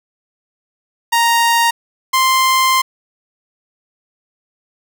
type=tone pair in turn; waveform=sawtooth; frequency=932.3 / 1046.5 Hz; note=A#5 / C6; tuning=0 / 0 cents; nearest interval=major second; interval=200 cents; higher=second; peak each=-7 dBFS; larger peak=neither; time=1.12-1.71 / 2.13-2.82 s; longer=second; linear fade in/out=10 ms; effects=none